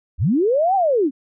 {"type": "linear two-way sweep", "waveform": "sine", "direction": "up then down", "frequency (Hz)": [52.2, 801, 243.9], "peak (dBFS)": -14, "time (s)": [0.18, 1.11], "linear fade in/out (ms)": 50, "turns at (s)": 0.75, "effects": []}